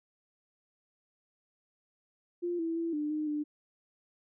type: tone with pitch steps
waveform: sine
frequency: 349 / 329.2 / 333.3 / 298.6 / 305.5 / 298 Hz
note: F4 / E4 / E4 / D4 / D#4 / D4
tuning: -1 / -2 / +19 / +29 / -32 / +25 cents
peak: -30 dBFS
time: 2.42-3.44 s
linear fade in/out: 20 ms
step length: 170 ms
effects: none